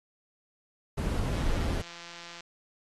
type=noise; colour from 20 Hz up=brown; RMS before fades=-29 dBFS; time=0.97-1.82 s; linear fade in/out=10 ms
type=click train; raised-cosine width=0.2 ms; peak=-28 dBFS; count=185; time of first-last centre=1.33-2.406 s; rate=171 Hz
effects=AAC 32 kbps